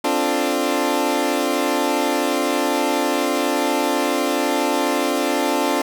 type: chord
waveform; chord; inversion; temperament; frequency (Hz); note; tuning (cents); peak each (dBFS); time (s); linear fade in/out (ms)
20% pulse; D minor seventh; third; equal; 261.6 / 293.7 / 349.2 / 440; C4 / D4 / F4 / A4; 0 / 0 / 0 / 0; -19 / -17 / -19 / -21; 0.04-5.82; 5
effects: none